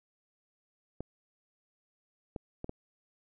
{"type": "clicks", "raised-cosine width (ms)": 2, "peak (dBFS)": -24, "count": 4, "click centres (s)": [1.006, 2.362, 2.644, 2.694], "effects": []}